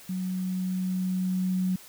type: tone with level ramp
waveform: sine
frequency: 185 Hz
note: F#3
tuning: in tune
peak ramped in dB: -28 to -23 dBFS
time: 0.09-1.76 s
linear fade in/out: 5 ms
effects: white hiss -49 dBFS RMS until 1.88 s